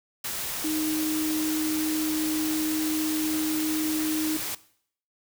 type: tone in noise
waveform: sine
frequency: 311.1 Hz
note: D#4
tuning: in tune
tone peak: -26 dBFS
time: 0.64-4.37 s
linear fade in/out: 5 ms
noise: white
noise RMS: -32 dBFS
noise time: 0.24-4.55 s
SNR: +3 dB
effects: noise-tail reverb RT60 0.6 s tail -18 dB re dry